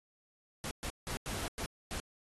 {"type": "noise bursts at uneven times", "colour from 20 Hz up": "pink", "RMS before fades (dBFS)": -39, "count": 6, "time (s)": [[0.64, 0.71], [0.83, 0.9], [1.07, 1.17], [1.26, 1.48], [1.58, 1.66], [1.91, 2]], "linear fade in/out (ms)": 0, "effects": ["AAC 32 kbps"]}